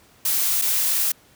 blue noise with dropouts, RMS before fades -21 dBFS, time 0.25-1.12 s, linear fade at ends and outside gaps 5 ms, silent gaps 0.616-0.62 s, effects pink hiss -54 dBFS RMS until 1.35 s + high-pass 60 Hz 12 dB/octave

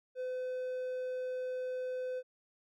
triangle tone, 508 Hz, B4, 49 cents sharp, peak -33 dBFS, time 0.15-2.23 s, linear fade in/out 50 ms, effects none

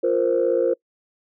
sine chord, F suspended fourth, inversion none, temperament equal, 349.2 / 466.2 / 523.3 Hz, F4 / Bb4 / C5, 0 / 0 / 0 cents, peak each -22 / -20 / -20 dBFS, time 0.03-0.74 s, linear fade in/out 10 ms, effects noise-tail reverb RT60 0.1 s tail -24 dB re dry + tanh soft clip ceiling -10 dBFS

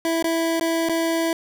25% pulse tone with dropouts, 329.6 Hz, E4, in tune, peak -16 dBFS, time 0.05-1.33 s, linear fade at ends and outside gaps 1 ms, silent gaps 0.226-0.242 / 0.597-0.61 / 0.888-0.894 s, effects none

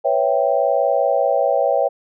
sine chord, C# half-diminished seventh, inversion third, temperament equal, 493.9 / 554.4 / 659.3 / 784 Hz, B4 / C#5 / E5 / G5, 0 / 0 / 0 / 0 cents, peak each -22 / -18 / -20 / -21 dBFS, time 0.04-1.89 s, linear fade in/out 20 ms, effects none

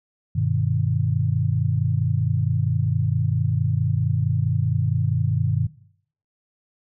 sine chord, G augmented, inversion none, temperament just, 98 / 122.5 / 153.12 Hz, G2 / B2 / D#3, 0 / -14 / -27 cents, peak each -23 dBFS, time 0.35-5.67 s, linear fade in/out 10 ms, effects noise-tail reverb RT60 0.6 s tail -18 dB re dry

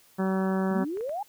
harmonic tone, 190.1 Hz, F#3, 47 cents sharp, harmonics 1 / 2 / 3 / 4 / 5 / 6 / 7 / 8 / 9, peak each -25 / -31 / -35 / -37 / -39 / -41 / -42 / -43 / -44 dBFS, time 0.18-0.85 s, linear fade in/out 20 ms
sine exponential sweep, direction up, 187.2 to 860 Hz, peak -29 dBFS, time 0.71-1.23 s, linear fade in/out 5 ms
clicks, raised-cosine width 0.5 ms, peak -32 dBFS, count 3, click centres 0.972 / 1.009 / 1.094 s
effects white hiss -59 dBFS RMS until 1.28 s

